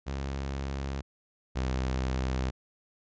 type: tone pair in turn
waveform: sawtooth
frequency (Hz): 68.2 / 64.69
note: C#2 / C2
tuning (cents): -28 / -19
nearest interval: minor second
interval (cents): 91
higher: first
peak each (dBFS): -28 / -24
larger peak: second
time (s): 0.06-1.02 / 1.55-2.51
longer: neither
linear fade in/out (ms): 20
effects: resampled to 16000 Hz